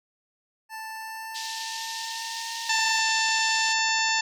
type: tone with pitch glide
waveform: 25% pulse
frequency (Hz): 882 to 914.7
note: A5 to A#5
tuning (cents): +4 to -33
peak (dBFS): -31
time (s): 0.69-3.03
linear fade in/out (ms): 50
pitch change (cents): +63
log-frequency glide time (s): 0.91-2.6
type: band-pass noise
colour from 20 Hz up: pink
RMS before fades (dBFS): -36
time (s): 1.34-3.74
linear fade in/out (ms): 20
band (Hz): 3400 to 6300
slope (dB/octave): 24
type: harmonic tone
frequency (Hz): 890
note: A5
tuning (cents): +20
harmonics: 1 / 2 / 3 / 4 / 5 / 6 / 7 / 8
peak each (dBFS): -28 / -27 / -29 / -33 / -31 / -32 / -37 / -32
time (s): 2.69-4.21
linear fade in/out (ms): 5
effects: none